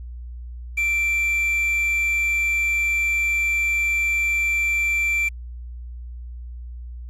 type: tone with quantisation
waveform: triangle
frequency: 2349 Hz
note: D7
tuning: in tune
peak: -17 dBFS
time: 0.77-5.29 s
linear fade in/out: 10 ms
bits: 7
effects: added 60 Hz sine -32 dBFS peak until 7.09 s + resampled to 32000 Hz